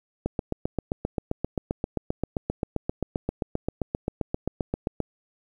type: click train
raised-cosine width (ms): 2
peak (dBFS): -12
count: 37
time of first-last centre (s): 0.26-5.003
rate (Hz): 7.59
effects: 9-bit